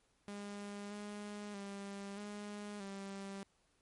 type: tone with pitch steps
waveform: sawtooth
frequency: 203.3 / 206.8 / 199.1 / 206.6 / 196.6 Hz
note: G#3 / G#3 / G3 / G#3 / G3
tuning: -37 / -7 / +27 / -9 / +5 cents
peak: -40 dBFS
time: 0.28-3.43 s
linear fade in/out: 0 ms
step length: 630 ms
effects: pink hiss -75 dBFS RMS until 3.81 s + MP3 48 kbps